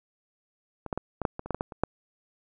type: clicks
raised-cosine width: 1 ms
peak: -22 / -15 / -16 / -16 / -9 / -20 / -24 / -14 / -17 / -14 / -26 / -9 dBFS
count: 12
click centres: 0.863 / 0.928 / 0.976 / 1.217 / 1.252 / 1.394 / 1.46 / 1.507 / 1.546 / 1.609 / 1.722 / 1.836 s
effects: none